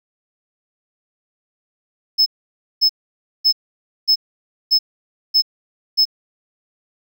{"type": "tone bursts", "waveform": "triangle", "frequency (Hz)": 5210, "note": "E8", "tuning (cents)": -21, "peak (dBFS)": -9, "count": 7, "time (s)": [2.18, 6.054], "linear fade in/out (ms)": 20, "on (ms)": 82, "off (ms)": 550, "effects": []}